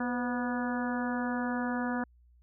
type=harmonic tone with a mistuned harmonic; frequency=244 Hz; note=B3; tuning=21 cents flat; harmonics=1 / 2 / 3 / 4 / 5 / 6 / 7; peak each=-31 / -40 / -39 / -40 / -43 / -40 / -42 dBFS; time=0-2.04 s; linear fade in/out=5 ms; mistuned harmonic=2; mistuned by=+58 cents; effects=added 60 Hz sine -58 dBFS peak until 2.42 s